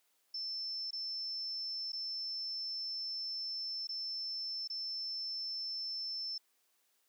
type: tone with dropouts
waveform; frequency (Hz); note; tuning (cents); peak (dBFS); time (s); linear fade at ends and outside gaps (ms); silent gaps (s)
sine; 5310; E8; +12; -37; 0.34-6.38; 5; 0.908-0.929 / 1.921-1.93 / 3.872-3.89 / 4.676-4.699
effects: white hiss -75 dBFS RMS until 7.08 s + high-pass 300 Hz 12 dB/octave